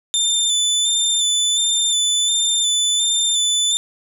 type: tone with vibrato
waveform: 25% pulse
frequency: 3547 Hz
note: A7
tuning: 13 cents sharp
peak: -11 dBFS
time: 0.14-3.77 s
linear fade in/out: 0 ms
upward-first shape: square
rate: 1.4 Hz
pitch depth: 22 cents each way
effects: none